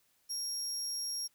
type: tone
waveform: 30% pulse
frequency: 5588 Hz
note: F8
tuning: in tune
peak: -31 dBFS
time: 0.29-1.28 s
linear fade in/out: 20 ms
effects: white hiss -72 dBFS RMS until 1.34 s